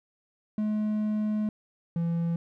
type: tone pair in turn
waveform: triangle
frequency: 212.9 / 168.49 Hz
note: G#3 / E3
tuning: +43 / +38 cents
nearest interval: major third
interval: 405 cents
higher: first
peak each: -23 dBFS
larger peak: neither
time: 0.58-1.49 / 1.96-2.36 s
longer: first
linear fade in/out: 2 ms
effects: none

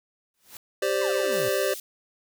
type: noise with exponential growth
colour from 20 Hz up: white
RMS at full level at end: -39 dBFS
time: 0.34-0.57 s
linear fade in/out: 1 ms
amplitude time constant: 48 ms
type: chord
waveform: square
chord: G suspended fourth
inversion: none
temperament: just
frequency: 392 / 522.7 / 588 Hz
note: G4 / C5 / D5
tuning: 0 / -2 / +2 cents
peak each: -28 dBFS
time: 0.82-1.74 s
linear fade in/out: 5 ms
type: exponential sweep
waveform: 35% pulse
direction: down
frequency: 1099 to 104.9 Hz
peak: -34 dBFS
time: 1.01-1.49 s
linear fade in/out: 5 ms
type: high-pass noise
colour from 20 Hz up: white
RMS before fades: -38 dBFS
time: 1.32-1.8 s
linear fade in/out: 2 ms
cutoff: 3700 Hz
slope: 12 dB/octave
effects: none

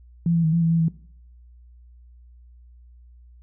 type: tone with pitch steps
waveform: sine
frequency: 169.2 / 166.9 / 158.3 / 168.7 / 164.4 / 165.9 / 162.8 Hz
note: E3 / E3 / D#3 / E3 / E3 / E3 / E3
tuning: +45 / +22 / +30 / +40 / -4 / +11 / -21 cents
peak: -17 dBFS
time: 0.26-0.883 s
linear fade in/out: 2 ms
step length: 89 ms
effects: noise-tail reverb RT60 0.6 s tail -18 dB re dry + added 60 Hz sine -46 dBFS peak until 3.42 s

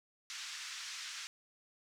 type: band-pass noise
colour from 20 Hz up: white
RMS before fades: -45 dBFS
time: 0.3-1.27 s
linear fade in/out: 0 ms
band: 1300 to 6400 Hz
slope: 24 dB/octave
effects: none

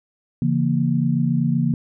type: chord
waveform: sine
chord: A# diminished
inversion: first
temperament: just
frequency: 139.85 / 167.82 / 233.1 Hz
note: C#3 / E3 / A#3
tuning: +16 / +31 / 0 cents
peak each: -21 dBFS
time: 0.42-1.74 s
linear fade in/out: 2 ms
effects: none

